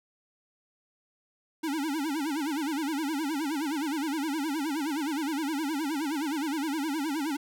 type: tone with vibrato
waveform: square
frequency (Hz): 298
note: D4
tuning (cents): +25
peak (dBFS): -29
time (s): 1.63-7.37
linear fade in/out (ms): 10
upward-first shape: sine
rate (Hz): 9.6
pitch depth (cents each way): 170
effects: none